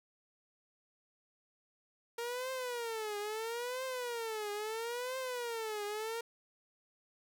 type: tone with vibrato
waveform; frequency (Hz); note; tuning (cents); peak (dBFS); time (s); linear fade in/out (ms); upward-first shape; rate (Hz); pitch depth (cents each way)
sawtooth; 463.8; A#4; -9; -33; 2.18-6.21; 5; triangle; 0.75; 220
effects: none